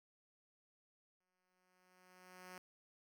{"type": "tone with exponential growth", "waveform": "5% pulse", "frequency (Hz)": 183, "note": "F#3", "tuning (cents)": -19, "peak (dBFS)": -39, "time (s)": [1.2, 2.58], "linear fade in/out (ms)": 2, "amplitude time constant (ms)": 300, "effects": []}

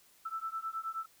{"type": "beating tone pair", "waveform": "sine", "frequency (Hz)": [1318.5, 1328], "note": ["E6", "E6"], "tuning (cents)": [0, 12], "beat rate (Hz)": 9.5, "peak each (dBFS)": [-39, -39], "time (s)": [0.25, 1.06], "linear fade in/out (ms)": 10, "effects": ["white hiss -64 dBFS RMS until 1.2 s"]}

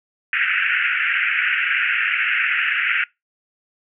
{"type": "band-pass noise", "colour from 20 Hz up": "pink", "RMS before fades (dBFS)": -20, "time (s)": [0.33, 3.04], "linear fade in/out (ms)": 2, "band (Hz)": [1400, 2800], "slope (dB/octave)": 96, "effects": ["noise-tail reverb RT60 0.2 s tail -23 dB re dry"]}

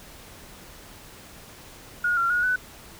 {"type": "tone with pitch steps", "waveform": "sine", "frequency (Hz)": [1439, 1375, 1447, 1496], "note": ["F#6", "F6", "F#6", "F#6"], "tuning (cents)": [-49, -27, -39, 19], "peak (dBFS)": -20, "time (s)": [2.04, 2.56], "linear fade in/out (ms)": 5, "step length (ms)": 130, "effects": ["pink hiss -46 dBFS RMS until 2.99 s"]}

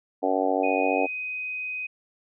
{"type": "harmonic tone", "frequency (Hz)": 94.5, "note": "F#2", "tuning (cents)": 37, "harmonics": [3, 4, 5, 6, 7, 8, 9], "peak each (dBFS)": [-28, -32, -28, -29, -29, -27, -35], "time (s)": [0.22, 1.07], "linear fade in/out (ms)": 20}
{"type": "tone with pitch glide", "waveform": "sine", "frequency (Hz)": [2485, 2507], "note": ["D#7", "D#7"], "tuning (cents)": [-3, 12], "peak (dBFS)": -29, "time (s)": [0.63, 1.87], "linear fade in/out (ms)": 10, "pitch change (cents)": 15, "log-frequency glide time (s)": [0.83, 0.99]}
{"effects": []}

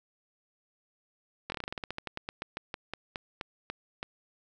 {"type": "slowing click train", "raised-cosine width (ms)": 0.3, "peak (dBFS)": -19, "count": 23, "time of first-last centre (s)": [1.5, 4.029], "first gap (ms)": 21, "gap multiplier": 1.14, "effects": []}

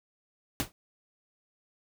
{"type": "noise with exponential decay", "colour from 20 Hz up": "pink", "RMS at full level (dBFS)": -26, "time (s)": [0.6, 0.72], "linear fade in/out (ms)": 0, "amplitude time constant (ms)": 24, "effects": []}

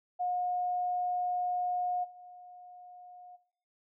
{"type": "tone with level steps", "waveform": "sine", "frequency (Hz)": 720, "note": "F#5", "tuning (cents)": -47, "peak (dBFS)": [-29, -48], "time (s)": [0.19, 3.37], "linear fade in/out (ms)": 20, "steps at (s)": 2.03, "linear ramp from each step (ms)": 20, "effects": ["noise-tail reverb RT60 0.8 s tail -19 dB re dry"]}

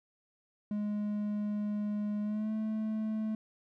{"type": "tone with pitch glide", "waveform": "triangle", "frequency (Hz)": [208.4, 217.4], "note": ["G#3", "A3"], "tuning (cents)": [6, -21], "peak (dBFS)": -29, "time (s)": [0.71, 3.35], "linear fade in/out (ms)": 2, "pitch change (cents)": 73, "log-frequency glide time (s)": [2.22, 2.52], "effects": []}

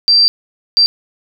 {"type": "tone bursts at uneven times", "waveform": "sine", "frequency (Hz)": 4699, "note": "D8", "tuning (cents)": 0, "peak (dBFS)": -6, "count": 2, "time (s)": [[0.08, 0.28], [0.77, 0.86]], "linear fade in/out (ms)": 0, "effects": []}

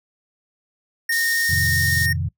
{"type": "tone", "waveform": "square", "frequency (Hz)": 1843, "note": "A#6", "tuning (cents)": -20, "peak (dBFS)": -20, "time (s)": [1.09, 2.13], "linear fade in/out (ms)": 5}
{"type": "high-pass noise", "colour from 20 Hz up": "pink", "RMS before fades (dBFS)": -29, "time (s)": [1.12, 2.06], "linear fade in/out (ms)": 2, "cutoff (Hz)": 3700, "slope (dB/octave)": 48}
{"type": "chord", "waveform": "sine", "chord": "F dominant seventh", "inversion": "none", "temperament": "equal", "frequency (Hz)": [87.31, 110, 130.81, 155.56], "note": ["F2", "A2", "C3", "Eb3"], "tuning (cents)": [0, 0, 0, 0], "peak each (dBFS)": [-24, -30, -27, -28], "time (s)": [1.49, 2.29], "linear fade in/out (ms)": 10}
{"effects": ["noise-tail reverb RT60 0.1 s tail -18 dB re dry"]}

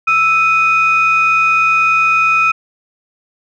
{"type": "tone pair together", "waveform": "sine", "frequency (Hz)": [1318.5, 2489], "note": ["E6", "D#7"], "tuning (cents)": [0, 0], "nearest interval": "major seventh", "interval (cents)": 1100, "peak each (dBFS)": -11, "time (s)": [0.07, 2.52], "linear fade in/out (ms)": 10, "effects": ["tanh soft clip ceiling -3 dBFS"]}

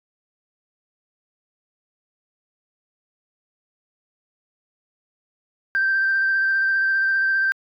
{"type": "tone with vibrato", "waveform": "sine", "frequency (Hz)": 1568, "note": "G6", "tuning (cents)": 0, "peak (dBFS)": -16, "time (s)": [5.75, 7.52], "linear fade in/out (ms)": 0, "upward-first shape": "square", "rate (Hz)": 15, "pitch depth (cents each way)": 12, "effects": ["tanh soft clip ceiling -13 dBFS"]}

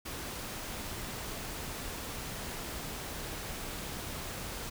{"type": "noise", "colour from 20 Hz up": "pink", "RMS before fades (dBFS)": -40, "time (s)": [0.05, 4.7], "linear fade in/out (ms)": 10, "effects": []}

